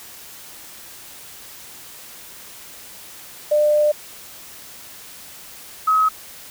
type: tone pair in turn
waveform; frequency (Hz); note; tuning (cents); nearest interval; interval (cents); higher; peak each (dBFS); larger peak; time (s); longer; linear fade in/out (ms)
sine; 598 / 1275.6; D5 / D#6; +31 / +43; octave + minor second; 1312; second; -13; neither; 3.51-3.92 / 5.87-6.09; first; 10
effects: white hiss -40 dBFS RMS until 6.5 s